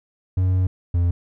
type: tone pair in turn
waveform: triangle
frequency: 92.5 / 86.91 Hz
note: F#2 / F2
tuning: 0 / -8 cents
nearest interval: minor second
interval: 108 cents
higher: first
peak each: -14 dBFS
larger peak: neither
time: 0.37-0.67 / 0.94-1.11 s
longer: first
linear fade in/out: 5 ms
effects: none